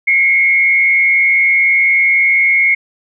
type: tone with frequency modulation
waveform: sine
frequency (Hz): 2167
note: C#7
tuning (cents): -40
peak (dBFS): -8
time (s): 0.07-2.75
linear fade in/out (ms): 10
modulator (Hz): 110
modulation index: 0.64
effects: none